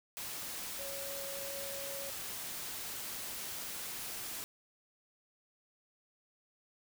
sine tone in noise, 554.4 Hz, C#5, in tune, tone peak -44 dBFS, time 0.79-2.1 s, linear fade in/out 0 ms, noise white, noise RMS -42 dBFS, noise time 0.17-4.44 s, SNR -5 dB, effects none

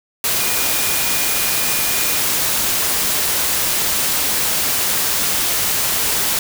sine tone in noise, 2440 Hz, D#7, 34 cents flat, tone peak -28 dBFS, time 0.4-2.18 s, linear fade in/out 2 ms, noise white, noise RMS -18 dBFS, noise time 0.24-6.39 s, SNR -13 dB, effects none

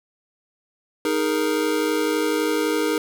square chord, D# suspended fourth, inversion none, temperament just, 311.1 / 414.8 / 466.7 Hz, D#4 / G#4 / A#4, 0 / -2 / +2 cents, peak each -24 / -26 / -25 dBFS, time 1.05-2.98 s, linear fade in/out 2 ms, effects none

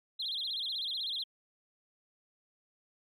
sine tone with vibrato, 3659 Hz, A#7, 33 cents flat, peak -32 dBFS, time 0.19-1.24 s, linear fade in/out 10 ms, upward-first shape sine, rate 16 Hz, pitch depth 240 cents each way, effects tanh soft clip ceiling -28 dBFS + MP3 96 kbps

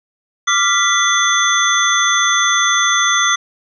sine tone cluster, 1173 / 1386 / 1972 / 3452 / 6180 Hz, D6 / F6 / B6 / A7 / G8, -2 / -14 / -3 / -34 / -26 cents, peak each -18 dBFS, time 0.47-3.36 s, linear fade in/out 10 ms, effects none

